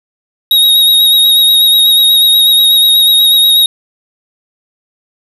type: tone with vibrato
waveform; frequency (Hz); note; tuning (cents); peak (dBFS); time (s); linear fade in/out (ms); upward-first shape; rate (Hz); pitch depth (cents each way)
square; 3776; A#7; +22; -5; 0.51-3.66; 2; sine; 8.2; 23
effects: none